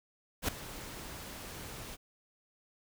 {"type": "noise with ADSR envelope", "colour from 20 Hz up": "pink", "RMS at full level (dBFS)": -30, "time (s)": [0.42, 1.97], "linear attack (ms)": 64, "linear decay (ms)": 4, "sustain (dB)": -15, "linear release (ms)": 32, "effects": []}